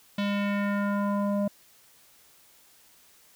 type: tone with low-pass filter sweep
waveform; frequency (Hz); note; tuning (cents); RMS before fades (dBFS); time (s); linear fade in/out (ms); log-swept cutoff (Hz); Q
square; 202.5; G#3; -43; -27; 0.18-1.48; 5; 3500 to 660; 2.2
effects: white hiss -58 dBFS RMS until 3.35 s